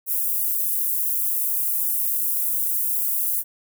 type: high-pass noise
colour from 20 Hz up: pink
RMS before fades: -23 dBFS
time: 0.06-3.44 s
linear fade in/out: 50 ms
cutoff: 12000 Hz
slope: 24 dB/octave
effects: none